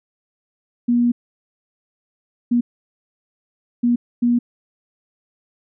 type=tone bursts at uneven times; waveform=sine; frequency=240.1 Hz; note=B3; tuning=49 cents flat; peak=-13 dBFS; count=4; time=0.88-1.12 / 2.51-2.61 / 3.83-3.96 / 4.22-4.39 s; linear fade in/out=10 ms; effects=none